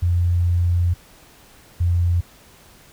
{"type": "tone pair in turn", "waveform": "sine", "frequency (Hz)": [87.31, 86.96], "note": ["F2", "F2"], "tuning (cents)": [0, -7], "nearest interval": "unison", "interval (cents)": 7, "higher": "first", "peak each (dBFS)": [-15, -15], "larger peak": "neither", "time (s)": [[0.02, 0.94], [1.8, 2.21]], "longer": "first", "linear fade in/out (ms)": 10, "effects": ["pink hiss -49 dBFS RMS until 2.92 s"]}